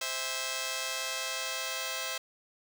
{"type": "chord", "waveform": "5% pulse", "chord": "C augmented", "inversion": "none", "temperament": "just", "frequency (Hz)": [523.3, 654.1, 817.6], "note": ["C5", "E5", "G#5"], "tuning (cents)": [0, -14, -27], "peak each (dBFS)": [-25, -25, -31], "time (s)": [0.01, 2.18], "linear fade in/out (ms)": 5, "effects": []}